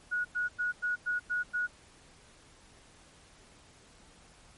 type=tone bursts; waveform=sine; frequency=1457 Hz; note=F#6; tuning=27 cents flat; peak=-28 dBFS; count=7; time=0.11-1.672 s; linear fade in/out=20 ms; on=140 ms; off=97 ms; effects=pink hiss -58 dBFS RMS until 4.57 s + MP3 48 kbps